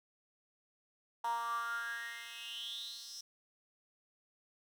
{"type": "tone with high-pass filter sweep", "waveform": "10% pulse", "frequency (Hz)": 233.1, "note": "A#3", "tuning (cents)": 0, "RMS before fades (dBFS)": -41, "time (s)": [1.24, 3.21], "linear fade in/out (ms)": 5, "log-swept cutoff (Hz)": [880, 5400], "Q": 8.7, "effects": []}